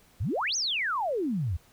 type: exponential two-way sweep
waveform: sine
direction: up then down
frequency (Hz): 75 to 6510 to 75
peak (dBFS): -26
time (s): 0.2-1.57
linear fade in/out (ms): 10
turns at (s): 0.56
effects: pink hiss -60 dBFS RMS until 1.72 s